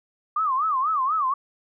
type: tone with vibrato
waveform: sine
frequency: 1158 Hz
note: D6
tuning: 25 cents flat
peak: -20 dBFS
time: 0.36-1.34 s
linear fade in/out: 5 ms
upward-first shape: sine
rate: 4.1 Hz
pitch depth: 210 cents each way
effects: none